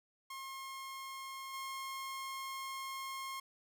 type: tone with level steps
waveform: sawtooth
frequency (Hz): 1073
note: C6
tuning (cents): +43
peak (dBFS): -40 / -37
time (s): 0.3-3.4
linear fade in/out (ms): 5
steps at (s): 1.53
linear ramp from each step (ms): 10
effects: none